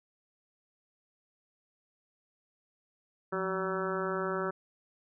harmonic tone with a mistuned harmonic, 189.8 Hz, F#3, 44 cents sharp, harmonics 1 / 2 / 3 / 4 / 5 / 6 / 7 / 8 / 9, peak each -39 / -34 / -38 / -46 / -42 / -42 / -37 / -42 / -47 dBFS, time 3.32-4.51 s, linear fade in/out 10 ms, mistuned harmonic 1, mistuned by -110 cents, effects none

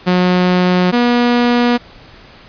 sawtooth tone pair in turn, 180.9 / 241.5 Hz, F#3 / B3, -39 / -39 cents, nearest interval perfect fourth, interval 500 cents, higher second, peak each -6 dBFS, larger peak neither, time 0.06-0.92 / 0.92-1.78 s, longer neither, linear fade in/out 20 ms, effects pink hiss -40 dBFS RMS until 2.48 s + resampled to 11025 Hz

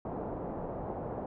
white low-pass noise, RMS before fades -38 dBFS, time 0.05-1.26 s, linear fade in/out 2 ms, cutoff 770 Hz, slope 24 dB/octave, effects none

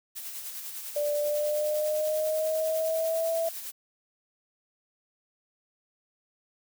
blue noise with tremolo, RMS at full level -37 dBFS, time 0.15-3.72 s, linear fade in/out 20 ms, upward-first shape sine, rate 10 Hz, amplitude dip 40%
sine tone with pitch glide, 587.3 to 659.2 Hz, D5 to E5, 0 to 0 cents, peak -25 dBFS, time 0.96-3.49 s, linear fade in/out 5 ms, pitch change +200 cents, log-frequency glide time 1.17-3.35 s
effects none

